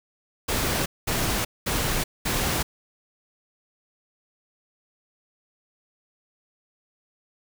pink noise bursts, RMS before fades -25 dBFS, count 4, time 0.48-2.63 s, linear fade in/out 10 ms, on 380 ms, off 210 ms, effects none

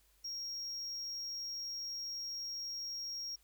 triangle tone, 5588 Hz, F8, in tune, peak -38 dBFS, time 0.24-3.36 s, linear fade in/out 10 ms, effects added 50 Hz sine -70 dBFS peak until 3.43 s + white hiss -71 dBFS RMS until 3.43 s

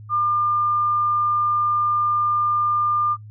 sine tone, 1200 Hz, D6, 37 cents sharp, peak -17 dBFS, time 0.09-3.17 s, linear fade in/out 50 ms, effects noise-tail reverb RT60 0.1 s tail -26 dB re dry + added 106 Hz sine -37 dBFS peak until 3.3 s

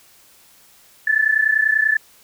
sine tone pair together, 1729.8 / 1760 Hz, A6 / A6, -30 / 0 cents, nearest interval unison, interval 30 cents, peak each -17 dBFS, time 1.07-1.97 s, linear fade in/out 5 ms, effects white hiss -51 dBFS RMS until 2.23 s

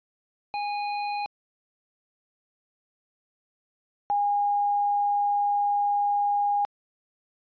square / sine tone pair in turn, 823 / 816.4 Hz, G#5 / G#5, -16 / -30 cents, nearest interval unison, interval 14 cents, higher first, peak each -28 / -21 dBFS, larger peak second, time 0.54-1.26 / 4.1-6.65 s, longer second, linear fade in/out 0 ms, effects resampled to 11025 Hz

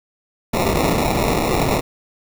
white noise with sample-and-hold, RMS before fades -18 dBFS, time 0.53-1.81 s, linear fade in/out 10 ms, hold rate 1575 Hz, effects none

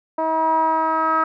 10% pulse tone with low-pass filter sweep, 319.7 Hz, D#4, 47 cents sharp, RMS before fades -19 dBFS, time 0.18-1.24 s, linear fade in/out 5 ms, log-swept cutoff 820 to 1300 Hz, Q 5.3, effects none

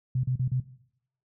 sine tone bursts, 128.2 Hz, C3, 35 cents flat, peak -23 dBFS, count 4, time 0.15-0.602 s, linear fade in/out 5 ms, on 86 ms, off 36 ms, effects noise-tail reverb RT60 0.7 s tail -17 dB re dry

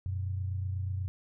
sine tone pair together, 92.5 / 120.71 Hz, F#2 / B2, 0 / -39 cents, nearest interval perfect fourth, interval 461 cents, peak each -31 / -40 dBFS, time 0.06-1.08 s, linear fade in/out 0 ms, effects none

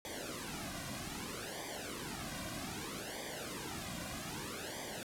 pink noise with flanger, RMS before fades -43 dBFS, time 0.05-5.03 s, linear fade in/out 0 ms, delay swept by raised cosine 0.73 to 2.33 ms, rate 0.63 Hz, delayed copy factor -0.95, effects low-pass 12000 Hz 12 dB/octave

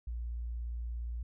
sine tone, 58.6 Hz, A#1, 10 cents sharp, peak -35 dBFS, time 0.07-1.23 s, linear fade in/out 5 ms, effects none

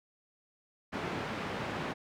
pink band-pass noise, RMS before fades -37 dBFS, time 0.92-1.94 s, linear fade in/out 20 ms, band 140 to 2400 Hz, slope 12 dB/octave, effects none

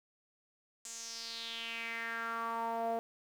sawtooth tone with band-pass filter sweep, 229.5 Hz, A#3, 27 cents flat, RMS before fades -39 dBFS, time 0.85-2.99 s, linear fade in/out 0 ms, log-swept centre 7500 to 610 Hz, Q 4.4, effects 10-bit

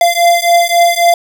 square beating tone pair, 688 / 691.7 Hz, F5 / F5, -26 / -17 cents, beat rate 3.7 Hz, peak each -11 dBFS, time 0.01-1.14 s, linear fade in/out 2 ms, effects none

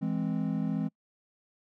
triangle chord, E augmented, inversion none, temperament equal with one note detuned, 165.48 / 207.7 / 261.6 Hz, E3 / G#3 / B#3, +7 / 0 / 0 cents, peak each -30 / -30 / -31 dBFS, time 0.01-0.89 s, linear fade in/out 20 ms, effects noise-tail reverb RT60 0.1 s tail -26 dB re dry

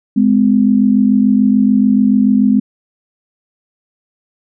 sine tone pair together, 208.9 / 255.8 Hz, G#3 / C4, +10 / -39 cents, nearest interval major third, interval 351 cents, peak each -10 / -11 dBFS, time 0.16-2.6 s, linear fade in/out 10 ms, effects none

